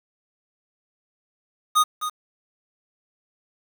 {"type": "tone with echo", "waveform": "square", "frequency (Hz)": 1237, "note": "D#6", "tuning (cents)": -10, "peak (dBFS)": -15, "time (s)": [1.75, 1.84], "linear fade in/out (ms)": 20, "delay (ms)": 260, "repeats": 1, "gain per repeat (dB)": -10, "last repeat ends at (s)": 2.1, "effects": ["7-bit"]}